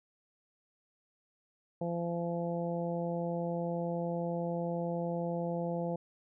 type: harmonic tone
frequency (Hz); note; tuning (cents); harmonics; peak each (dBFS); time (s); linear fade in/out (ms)
171; F3; -36; 1 / 2 / 3 / 4 / 5; -35 / -41 / -36 / -41 / -45; 1.81-5.96; 5
effects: none